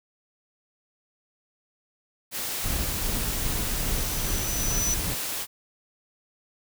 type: noise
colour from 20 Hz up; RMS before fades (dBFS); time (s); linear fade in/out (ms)
white; -31; 2.31-5.47; 50
type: noise with tremolo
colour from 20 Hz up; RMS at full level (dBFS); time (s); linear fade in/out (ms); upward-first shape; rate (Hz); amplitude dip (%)
brown; -28; 2.64-5.14; 2; sine; 2.5; 35
type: tone with exponential growth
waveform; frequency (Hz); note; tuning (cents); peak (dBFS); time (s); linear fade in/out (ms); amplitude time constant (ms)
sine; 5960; F#8; +12; -23; 3.14-4.94; 1; 390
effects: none